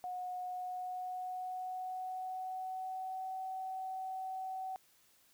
sine tone with pitch glide, 728 to 755.9 Hz, F#5 to F#5, -28 to +37 cents, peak -38 dBFS, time 0.04-4.76 s, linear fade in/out 0 ms, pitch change +65 cents, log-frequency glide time 0.38-3.35 s, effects white hiss -68 dBFS RMS until 5.33 s

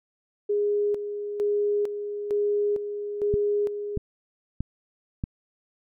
sine tone with tremolo, 412.3 Hz, G#4, 13 cents flat, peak -21 dBFS, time 0.49-3.98 s, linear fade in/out 10 ms, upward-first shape square, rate 1.1 Hz, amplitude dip 60%
click train, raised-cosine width 5 ms, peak -15 dBFS, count 4, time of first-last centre 3.34-5.239 s, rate 1.58 Hz
effects none

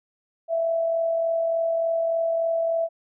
sine tone with amplitude modulation, 662 Hz, E5, 7 cents sharp, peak -19 dBFS, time 0.48-2.89 s, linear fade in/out 50 ms, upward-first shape sine, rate 43.4 Hz, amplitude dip 35%, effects none

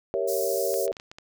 sine chord, G diminished seventh, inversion none, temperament equal, 392 / 466.2 / 554.4 / 659.3 Hz, G4 / Bb4 / Db5 / Fb5, 0 / 0 / 0 / 0 cents, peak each -29 / -29 / -28 / -32 dBFS, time 0.14-0.92 s, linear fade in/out 0 ms
white high-pass noise, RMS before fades -34 dBFS, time 0.27-0.87 s, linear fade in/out 20 ms, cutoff 4700 Hz, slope 48 dB/octave
clicks, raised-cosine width 0.2 ms, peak -25 dBFS, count 7, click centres 0.741 / 0.879 / 0.928 / 0.968 / 0.999 / 1.115 / 1.185 s
effects none

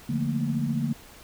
sine chord, Bb major seventh, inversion first, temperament just, 145.68 / 174.81 / 218.5 / 233.1 Hz, D3 / F3 / A3 / Bb3, -14 / +2 / -12 / 0 cents, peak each -28 / -34 / -31 / -28 dBFS, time 0.09-0.93 s, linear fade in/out 5 ms, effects pink hiss -49 dBFS RMS until 1.23 s

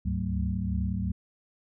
sine tone cluster, 71.1 / 73.8 / 102.3 / 187.7 / 224.5 Hz, C#2 / D2 / G#2 / F#3 / A3, +45 / +9 / -26 / +25 / +35 cents, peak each -31 / -38 / -32 / -31 / -37 dBFS, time 0.05-1.12 s, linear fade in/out 10 ms, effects none

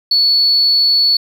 triangle tone, 4426 Hz, C#8, 3 cents flat, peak -6 dBFS, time 0.11-1.17 s, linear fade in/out 5 ms, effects tanh soft clip ceiling -7 dBFS

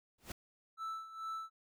pink noise with exponential growth, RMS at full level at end -40 dBFS, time 0.18-0.32 s, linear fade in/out 5 ms, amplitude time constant 30 ms
triangle tone with tremolo, 1318.5 Hz, E6, in tune, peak -36 dBFS, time 0.77-1.5 s, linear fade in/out 50 ms, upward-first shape sine, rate 2.3 Hz, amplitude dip 75%
effects none

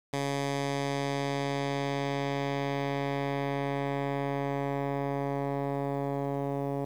10% pulse tone with low-pass filter sweep, 139.9 Hz, C#3, 16 cents sharp, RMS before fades -31 dBFS, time 0.13-6.85 s, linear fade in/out 5 ms, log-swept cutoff 9100 to 720 Hz, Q 0.77, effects 9-bit

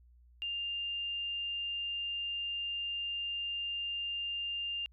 sine tone, 2800 Hz, F7, 4 cents sharp, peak -34 dBFS, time 0.42-4.86 s, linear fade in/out 0 ms, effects added 60 Hz sine -58 dBFS peak until 4.92 s

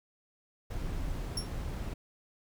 brown noise, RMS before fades -36 dBFS, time 0.7-1.94 s, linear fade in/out 10 ms
30% pulse tone with exponential decay, 5500 Hz, F8, 27 cents flat, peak -26 dBFS, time 1.37-1.49 s, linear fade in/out 5 ms, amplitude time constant 25 ms
effects none

